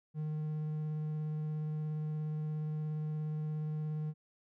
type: tone with vibrato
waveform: triangle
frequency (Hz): 153.5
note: D#3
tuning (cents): -23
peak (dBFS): -32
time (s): 0.14-4.14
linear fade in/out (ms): 50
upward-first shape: sine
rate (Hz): 17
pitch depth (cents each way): 9
effects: none

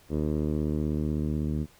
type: tone with low-pass filter sweep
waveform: 10% pulse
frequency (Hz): 76.1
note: D#2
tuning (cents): -38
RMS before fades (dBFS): -28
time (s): 0.09-1.67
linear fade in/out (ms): 50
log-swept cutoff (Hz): 450 to 230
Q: 0.98
effects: pink hiss -58 dBFS RMS until 1.79 s

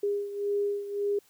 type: beating tone pair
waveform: sine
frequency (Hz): 406.1 / 407.9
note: G#4 / G#4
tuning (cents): -39 / -31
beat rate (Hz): 1.8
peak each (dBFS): -28 / -33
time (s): 0.03-1.19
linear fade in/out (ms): 5
effects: white hiss -63 dBFS RMS until 1.29 s

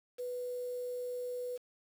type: tone with quantisation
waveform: sine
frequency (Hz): 493.9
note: B4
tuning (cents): 0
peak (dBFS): -36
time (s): 0.18-1.58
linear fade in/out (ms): 20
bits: 9
effects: none

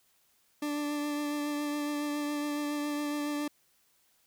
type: tone with vibrato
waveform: 40% pulse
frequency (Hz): 293.7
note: D4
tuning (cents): 0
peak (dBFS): -30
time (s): 0.62-3.48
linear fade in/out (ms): 5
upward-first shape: triangle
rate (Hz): 7.2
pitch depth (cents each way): 18
effects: white hiss -69 dBFS RMS until 4.26 s

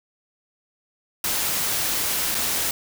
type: noise with dropouts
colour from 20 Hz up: white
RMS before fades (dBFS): -24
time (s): 1.24-2.71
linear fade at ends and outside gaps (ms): 2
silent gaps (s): 2.346-2.35
effects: none

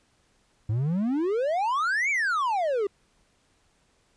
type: exponential two-way sweep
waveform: triangle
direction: up then down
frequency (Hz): 102.3 to 2346 to 384.5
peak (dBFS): -21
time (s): 0.69-2.87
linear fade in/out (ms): 5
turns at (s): 2.1
effects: pink hiss -66 dBFS RMS until 4.16 s + resampled to 22050 Hz

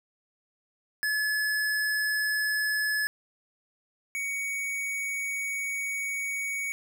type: tone pair in turn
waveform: square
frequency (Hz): 1712 / 2241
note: A6 / C#7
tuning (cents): -48 / +18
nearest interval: perfect fourth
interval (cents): 466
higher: second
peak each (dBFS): -26 / -30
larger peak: first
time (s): 1.03-3.07 / 4.15-6.72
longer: second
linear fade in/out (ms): 0
effects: none

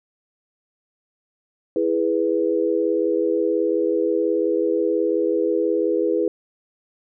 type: chord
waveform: sine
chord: E major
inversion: none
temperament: equal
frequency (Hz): 329.6 / 415.3 / 493.9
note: E4 / G#4 / B4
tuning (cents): 0 / 0 / 0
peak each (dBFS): -22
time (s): 1.76-6.28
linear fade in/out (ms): 2
effects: none

